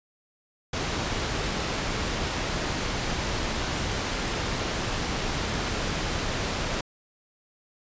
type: low-pass noise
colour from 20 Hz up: pink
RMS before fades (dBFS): -29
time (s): 0.73-6.81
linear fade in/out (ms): 5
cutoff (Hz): 6700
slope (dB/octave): 12
effects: resampled to 16000 Hz